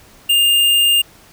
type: tone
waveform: square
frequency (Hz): 2809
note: F7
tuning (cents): +9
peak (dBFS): -11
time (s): 0.29-1.02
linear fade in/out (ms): 10
effects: pink hiss -46 dBFS RMS until 1.32 s